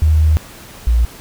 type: tone pair in turn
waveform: sine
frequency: 77.9 / 58.47 Hz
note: D#2 / A#1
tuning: +3 / +6 cents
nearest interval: perfect fourth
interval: 497 cents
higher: first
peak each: -8 / -9 dBFS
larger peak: first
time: 0.02-0.37 / 0.87-1.05 s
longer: first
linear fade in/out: 0 ms
effects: pink hiss -37 dBFS RMS until 1.2 s